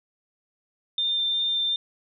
sine tone with vibrato, 3596 Hz, A7, 37 cents sharp, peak -22 dBFS, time 0.98-1.76 s, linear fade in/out 2 ms, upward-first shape triangle, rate 2.7 Hz, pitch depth 9 cents each way, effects none

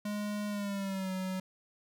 square tone with pitch glide, 207.7 to 187.19 Hz, G#3 to F#3, 0 to +20 cents, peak -34 dBFS, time 0.05-1.4 s, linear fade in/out 5 ms, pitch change -180 cents, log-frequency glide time 0.48-1.12 s, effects none

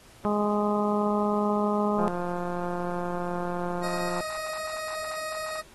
harmonic tone, 207.7 Hz, G#3, in tune, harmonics 1 / 2 / 3 / 4 / 5 / 6, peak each -26 / -29 / -31 / -32 / -33 / -34 dBFS, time 0.25-2.08 s, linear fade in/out 0 ms
click train, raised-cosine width 1 ms, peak -19 dBFS, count 391, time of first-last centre 1.99-4.206 s, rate 176 Hz
20% pulse tone, 627 Hz, D#5, 13 cents sharp, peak -27 dBFS, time 3.82-5.62 s, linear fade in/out 20 ms
effects pink hiss -54 dBFS RMS until 5.74 s + AAC 32 kbps

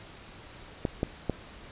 clicks, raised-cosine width 2 ms, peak -13 dBFS, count 3, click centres 0.852 / 1.031 / 1.297 s, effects pink hiss -48 dBFS RMS until 1.71 s + resampled to 8000 Hz

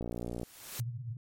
click train, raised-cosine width 2 ms, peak -24 dBFS, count 26, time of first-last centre 0.01-0.432 s, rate 59.3 Hz
white noise with exponential growth, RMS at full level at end -39 dBFS, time 0.11-0.8 s, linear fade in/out 0 ms, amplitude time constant 150 ms
pink band-pass noise, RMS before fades -38 dBFS, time 0.79-1.17 s, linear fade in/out 2 ms, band 110 to 130 Hz, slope 96 dB/octave
effects MP3 64 kbps

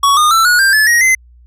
square tone with pitch steps, 1121 / 1222.5 / 1333.1 / 1453.8 / 1585.3 / 1728.8 / 1885.3 / 2056 Hz, C#6 / D#6 / E6 / F#6 / G6 / A6 / A#6 / C7, +19 / -31 / +19 / -31 / +19 / -31 / +19 / -31 cents, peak -8 dBFS, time 0.03-1.15 s, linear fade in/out 5 ms, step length 140 ms, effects added 60 Hz sine -40 dBFS peak until 1.46 s + resampled to 32000 Hz

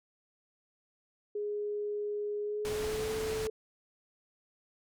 sine tone with pitch glide, 415.3 to 437.5 Hz, G#4 to A4, 0 to -10 cents, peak -32 dBFS, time 1.35-3.5 s, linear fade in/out 5 ms, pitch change +90 cents, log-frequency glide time 2.43-3.12 s
pink low-pass noise, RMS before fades -40 dBFS, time 2.65-3.47 s, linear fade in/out 0 ms, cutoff 11000 Hz, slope 12 dB/octave
effects none

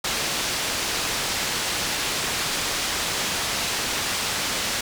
white low-pass noise, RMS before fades -26 dBFS, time 0.04-4.81 s, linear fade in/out 5 ms, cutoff 6000 Hz, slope 12 dB/octave, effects none

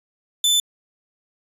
sawtooth tone, 3520 Hz, A7, in tune, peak -12 dBFS, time 0.44-0.6 s, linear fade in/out 2 ms, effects resampled to 32000 Hz

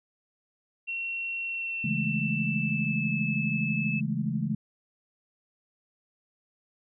sine tone with pitch glide, 2725 to 2612 Hz, F7 to E7, -43 to -17 cents, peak -30 dBFS, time 0.87-4.01 s, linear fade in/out 20 ms, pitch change -74 cents, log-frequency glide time 1.43-3.08 s
sine chord, A major seventh, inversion first, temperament equal, 138.59 / 164.81 / 207.7 / 220 Hz, C#3 / E3 / G#3 / A3, 0 / 0 / 0 / 0 cents, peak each -32 dBFS, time 1.84-4.55 s, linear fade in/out 5 ms
effects none

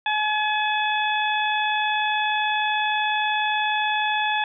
harmonic tone with a mistuned harmonic, 850 Hz, G#5, 40 cents sharp, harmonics 1 / 2 / 3 / 4, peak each -23 / -26 / -28 / -29 dBFS, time 0.06-4.44 s, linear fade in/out 2 ms, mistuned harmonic 4, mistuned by +17 cents, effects none

